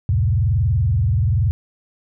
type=tone with frequency modulation; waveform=sine; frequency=100 Hz; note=G2; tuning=35 cents sharp; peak=-14 dBFS; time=0.09-1.51 s; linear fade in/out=0 ms; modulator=21 Hz; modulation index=1.3; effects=none